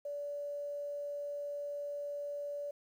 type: tone with quantisation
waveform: sine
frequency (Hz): 577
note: D5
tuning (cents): -31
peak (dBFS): -37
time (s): 0.05-2.71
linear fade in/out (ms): 5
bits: 11
effects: none